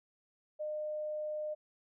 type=tone; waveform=sine; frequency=608 Hz; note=D#5; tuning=40 cents flat; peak=-35 dBFS; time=0.59-1.55 s; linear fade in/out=20 ms; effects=none